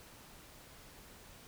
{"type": "silence", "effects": ["pink hiss -56 dBFS RMS until 1.47 s"]}